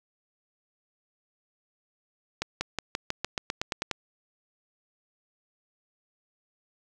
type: accelerating click train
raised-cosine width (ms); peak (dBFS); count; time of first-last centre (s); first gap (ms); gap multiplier
0.2; -11; 12; 2.42-3.913; 190; 0.93
effects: none